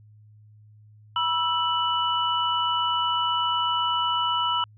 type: tone cluster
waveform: sine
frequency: 971 / 1323 / 2964 Hz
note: B5 / E6 / F#7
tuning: -30 / +6 / +2 cents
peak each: -26 dBFS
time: 1.16-4.64 s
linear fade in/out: 2 ms
effects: added 106 Hz sine -49 dBFS peak until 4.77 s